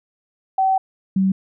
sine tone pair in turn, 765 / 191.25 Hz, G5 / G3, -42 / -42 cents, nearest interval 2 octaves, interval 2400 cents, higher first, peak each -14 dBFS, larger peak neither, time 0.58-0.78 / 1.16-1.32 s, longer first, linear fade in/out 5 ms, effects none

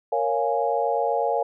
sine chord, Bb minor seventh, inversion none, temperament equal, 466.2 / 554.4 / 698.5 / 830.6 Hz, Bb4 / Db5 / F5 / Ab5, 0 / 0 / 0 / 0 cents, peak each -26 dBFS, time 0.12-1.43 s, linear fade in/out 5 ms, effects none

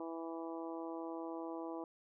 harmonic tone, 164.81 Hz, E3, in tune, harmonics 2 / 3 / 4 / 5 / 6 / 7, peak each -43 / -48 / -49 / -51 / -51 / -56 dBFS, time 0-1.84 s, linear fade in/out 2 ms, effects none

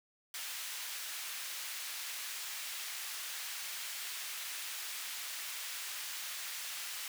pink high-pass noise, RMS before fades -42 dBFS, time 0.34-7.08 s, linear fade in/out 2 ms, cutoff 1900 Hz, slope 12 dB/octave, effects none

